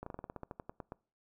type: slowing click train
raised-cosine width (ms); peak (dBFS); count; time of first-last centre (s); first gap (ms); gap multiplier
1; -28; 14; 0.03-0.921; 34; 1.11
effects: noise-tail reverb RT60 0.4 s tail -24 dB re dry